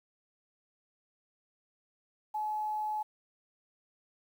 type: tone with quantisation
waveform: sine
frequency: 853 Hz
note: G#5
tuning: 46 cents sharp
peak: -31 dBFS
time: 2.34-3.03 s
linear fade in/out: 10 ms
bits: 10
effects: none